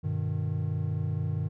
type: chord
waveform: triangle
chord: G augmented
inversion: none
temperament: just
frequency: 98 / 122.5 / 153.12 Hz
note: G2 / B2 / D#3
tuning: 0 / -14 / -27 cents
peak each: -29 / -32 / -29 dBFS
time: 0.03-1.49 s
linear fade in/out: 20 ms
effects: none